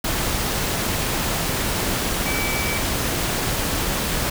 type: tone in noise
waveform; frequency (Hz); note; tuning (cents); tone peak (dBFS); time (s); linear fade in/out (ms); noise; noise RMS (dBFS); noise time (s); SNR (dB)
sine; 2300; D7; -37; -27; 2.26-2.78; 5; pink; -23; 0.04-4.3; -7
effects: none